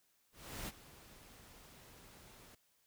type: noise with ADSR envelope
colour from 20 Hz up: pink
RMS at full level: -43 dBFS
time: 0.32-2.55 s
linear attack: 360 ms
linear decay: 32 ms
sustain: -16 dB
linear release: 5 ms
effects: white hiss -75 dBFS RMS until 2.86 s